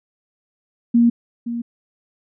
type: tone with echo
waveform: sine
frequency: 235.5 Hz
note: A#3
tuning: 18 cents sharp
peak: -10 dBFS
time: 0.94-1.1 s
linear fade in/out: 10 ms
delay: 520 ms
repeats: 1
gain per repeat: -12 dB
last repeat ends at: 1.62 s
effects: none